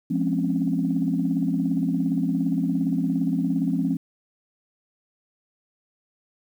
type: chord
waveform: sine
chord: Db major seventh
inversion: first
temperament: just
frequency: 173.24 / 207.9 / 259.9 / 277.2 Hz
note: F3 / Ab3 / C4 / Db4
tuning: -14 / +2 / -11 / 0 cents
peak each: -25 / -28 / -25 / -26 dBFS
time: 0.1-3.97 s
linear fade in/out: 10 ms
effects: tanh soft clip ceiling -11 dBFS + 9-bit